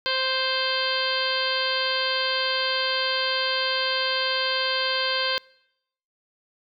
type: harmonic tone with a mistuned harmonic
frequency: 523.3 Hz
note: C5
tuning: in tune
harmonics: 1 / 2 / 3 / 4 / 5 / 6 / 7 / 8 / 9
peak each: -30 / -31 / -29 / -34 / -33 / -29 / -35 / -30 / -32 dBFS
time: 0.06-5.38 s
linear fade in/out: 0 ms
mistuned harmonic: 7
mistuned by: -24 cents
effects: noise-tail reverb RT60 0.8 s tail -25 dB re dry